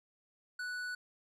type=tone with tanh clipping; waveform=sine; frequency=1480 Hz; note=F#6; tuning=in tune; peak=-39 dBFS; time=0.59-0.95 s; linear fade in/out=5 ms; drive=12 dB; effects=none